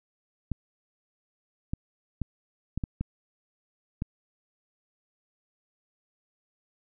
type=clicks; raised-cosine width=5 ms; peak=-17 dBFS; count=7; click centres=0.517 / 1.735 / 2.217 / 2.776 / 2.838 / 3.01 / 4.021 s; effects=none